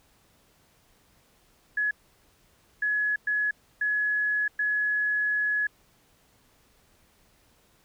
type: tone bursts at uneven times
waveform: sine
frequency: 1692 Hz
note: G#6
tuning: 32 cents sharp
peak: -23 dBFS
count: 5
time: 1.77-1.91 / 2.82-3.16 / 3.27-3.51 / 3.81-4.48 / 4.59-5.67 s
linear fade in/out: 5 ms
effects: pink hiss -63 dBFS RMS until 7.84 s